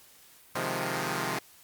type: chord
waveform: 5% pulse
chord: F minor seventh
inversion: second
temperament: equal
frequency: 130.81 / 155.56 / 174.61 / 207.7 Hz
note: C3 / Eb3 / F3 / Ab3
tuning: 0 / 0 / 0 / 0 cents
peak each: -23 / -24 / -23 / -25 dBFS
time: 0.55-1.39 s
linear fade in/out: 5 ms
effects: white hiss -56 dBFS RMS until 1.63 s + Opus 48 kbps